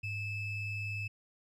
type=ring-modulated tone; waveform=triangle; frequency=1257 Hz; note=D#6; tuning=17 cents sharp; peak=-30 dBFS; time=0.03-1.08 s; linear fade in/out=10 ms; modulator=1360 Hz; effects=none